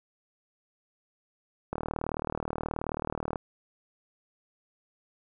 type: click train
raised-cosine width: 1 ms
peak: -17 dBFS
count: 64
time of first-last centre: 1.73-3.358 s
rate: 38.7 Hz
effects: none